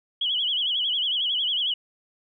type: tone with vibrato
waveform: sine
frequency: 3136 Hz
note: G7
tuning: in tune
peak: -22 dBFS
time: 0.21-1.74 s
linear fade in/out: 5 ms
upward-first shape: sine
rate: 11 Hz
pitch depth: 130 cents each way
effects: none